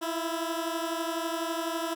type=beating tone pair; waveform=15% pulse; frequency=327.1 / 339.1 Hz; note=E4 / E4; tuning=-13 / +49 cents; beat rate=12 Hz; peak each=-25 / -28 dBFS; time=0.01-1.95 s; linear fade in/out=20 ms; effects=none